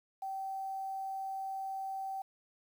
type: tone with quantisation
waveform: sine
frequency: 773 Hz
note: G5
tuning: 24 cents flat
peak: -36 dBFS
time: 0.22-2.22 s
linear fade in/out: 5 ms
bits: 10
effects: none